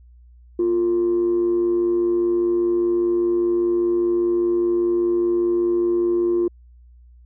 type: tone with amplitude modulation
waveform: sine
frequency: 349.2 Hz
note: F4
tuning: in tune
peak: -13 dBFS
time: 0.59-6.48 s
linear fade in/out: 5 ms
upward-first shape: sine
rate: 105 Hz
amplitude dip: 45%
effects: tanh soft clip ceiling -13 dBFS + added 60 Hz sine -45 dBFS peak until 7.25 s